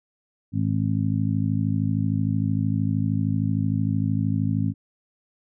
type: harmonic tone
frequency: 53.1 Hz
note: G#1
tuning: 39 cents sharp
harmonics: 2 / 3 / 4 / 5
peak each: -24 / -26 / -27 / -28 dBFS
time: 0.52-4.74 s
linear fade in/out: 50 ms
effects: none

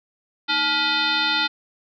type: tone with frequency modulation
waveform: sine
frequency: 2509 Hz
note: D#7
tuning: 14 cents sharp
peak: -18 dBFS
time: 0.48-1.48 s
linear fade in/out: 20 ms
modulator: 549 Hz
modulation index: 3.2
effects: none

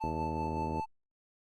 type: tone with tremolo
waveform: triangle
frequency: 879 Hz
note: A5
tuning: 2 cents flat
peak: -31 dBFS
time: 0-0.86 s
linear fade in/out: 20 ms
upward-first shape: sine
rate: 5.3 Hz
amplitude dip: 50%
type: click train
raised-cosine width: 2 ms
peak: -23 dBFS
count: 61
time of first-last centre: 0.04-0.797 s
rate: 79.3 Hz
effects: Opus 24 kbps

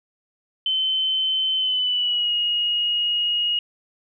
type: tone with pitch glide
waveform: sine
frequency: 3068 to 2879 Hz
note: G7 to F#7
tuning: -38 to -48 cents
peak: -19 dBFS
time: 0.66-3.59 s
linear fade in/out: 2 ms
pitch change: -110 cents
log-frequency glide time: 1.56-2.33 s
effects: none

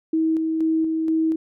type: tone with tremolo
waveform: sine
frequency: 320.6 Hz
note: E4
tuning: 48 cents flat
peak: -17 dBFS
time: 0.13-1.36 s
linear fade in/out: 5 ms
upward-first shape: square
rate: 2.1 Hz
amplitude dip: 30%
effects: none

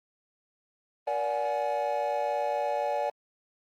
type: tone cluster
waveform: triangle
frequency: 472.5 / 580 / 737 / 841 Hz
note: A#4 / D5 / F#5 / G#5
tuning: +23 / -22 / -7 / +22 cents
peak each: -35 / -28 / -31 / -30 dBFS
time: 1.07-3.1 s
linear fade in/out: 5 ms
effects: Opus 24 kbps

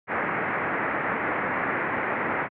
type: low-pass noise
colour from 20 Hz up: white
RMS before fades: -27 dBFS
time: 0.07-2.49 s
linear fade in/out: 50 ms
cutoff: 2100 Hz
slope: 48 dB/octave
effects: high-pass 150 Hz 12 dB/octave

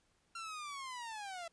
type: linear sweep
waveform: sawtooth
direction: down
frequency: 1376 to 659.3 Hz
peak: -39 dBFS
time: 0.35-1.48 s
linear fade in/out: 5 ms
effects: pink hiss -75 dBFS RMS until 1.52 s + resampled to 22050 Hz

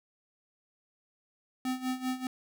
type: tone with tremolo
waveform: square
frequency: 256.5 Hz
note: C4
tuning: 34 cents flat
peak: -29 dBFS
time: 1.65-2.27 s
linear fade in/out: 2 ms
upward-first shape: sine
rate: 5.1 Hz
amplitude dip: 80%
effects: none

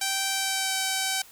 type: tone with pitch glide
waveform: 5% pulse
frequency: 778 to 768.2 Hz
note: G5 to G5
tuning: -13 to -35 cents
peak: -13 dBFS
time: 0.01-1.22 s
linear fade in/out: 5 ms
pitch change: -22 cents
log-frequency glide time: 0.31-0.76 s
effects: white hiss -51 dBFS RMS until 1.31 s

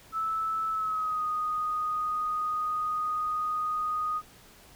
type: tone with pitch glide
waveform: sine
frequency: 1310 to 1240.8 Hz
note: E6 to D#6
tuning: -11 to -5 cents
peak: -27 dBFS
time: 0.12-4.22 s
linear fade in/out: 50 ms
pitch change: -94 cents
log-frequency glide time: 0.7-1.24 s
effects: pink hiss -54 dBFS RMS until 4.75 s

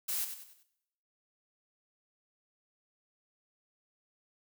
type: noise with echo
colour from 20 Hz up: blue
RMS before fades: -34 dBFS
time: 0.08-0.25 s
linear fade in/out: 10 ms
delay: 96 ms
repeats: 4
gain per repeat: -8 dB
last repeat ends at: 0.634 s
effects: noise-tail reverb RT60 0.8 s tail -17 dB re dry

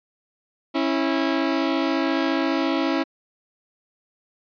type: tone pair together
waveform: sawtooth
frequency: 273.5 / 328 Hz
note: C#4 / E4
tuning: -23 / -9 cents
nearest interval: minor third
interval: 314 cents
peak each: -19 dBFS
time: 0.74-3.04 s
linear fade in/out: 20 ms
effects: resampled to 11025 Hz

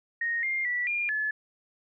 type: tone with pitch steps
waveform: sine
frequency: 1863 / 2113 / 1956 / 2409 / 1720 Hz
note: A#6 / C7 / B6 / D7 / A6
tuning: -2 / +16 / -17 / +43 / -40 cents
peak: -26 dBFS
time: 0.21-1.31 s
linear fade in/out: 5 ms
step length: 220 ms
effects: none

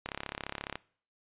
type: click train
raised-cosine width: 0.3 ms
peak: -19 dBFS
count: 25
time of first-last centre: 0.06-0.756 s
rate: 34.5 Hz
effects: noise-tail reverb RT60 0.5 s tail -22 dB re dry + resampled to 8000 Hz

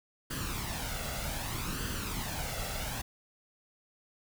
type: noise with flanger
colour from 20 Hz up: pink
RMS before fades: -36 dBFS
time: 0.3-3.02 s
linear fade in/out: 10 ms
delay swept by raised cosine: 0.65 to 1.49 ms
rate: 0.64 Hz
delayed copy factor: +0.6
effects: none

